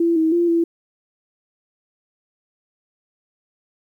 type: tone with pitch steps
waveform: sine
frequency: 337.1 / 320.1 / 344.4 / 335.7 Hz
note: E4 / D#4 / F4 / E4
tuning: +39 / +49 / -24 / +32 cents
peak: -14 dBFS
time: 0-0.64 s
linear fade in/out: 5 ms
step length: 160 ms
effects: 9-bit